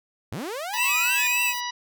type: linear sweep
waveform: sawtooth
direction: up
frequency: 80.7 to 1823 Hz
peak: -26 dBFS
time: 0.32-1.27 s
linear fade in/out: 0 ms
type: noise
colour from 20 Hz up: violet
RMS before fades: -36 dBFS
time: 0.72-1.61 s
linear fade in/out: 20 ms
type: harmonic tone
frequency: 975 Hz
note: B5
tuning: 23 cents flat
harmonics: 1 / 2 / 3 / 4 / 5 / 6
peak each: -31 / -34 / -36 / -37 / -38 / -39 dBFS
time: 0.73-1.71 s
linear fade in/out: 10 ms
type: tone with vibrato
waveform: square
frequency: 2572 Hz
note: E7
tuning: 43 cents flat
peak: -22 dBFS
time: 0.76-1.54 s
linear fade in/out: 50 ms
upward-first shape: triangle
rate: 3.4 Hz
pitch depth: 90 cents each way
effects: none